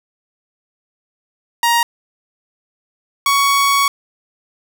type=tone pair in turn; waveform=sawtooth; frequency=940 / 1117.9 Hz; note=A#5 / C#6; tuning=+14 / +14 cents; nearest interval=minor third; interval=300 cents; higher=second; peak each=-8 dBFS; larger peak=neither; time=1.63-1.83 / 3.26-3.88 s; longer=second; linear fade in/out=2 ms; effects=none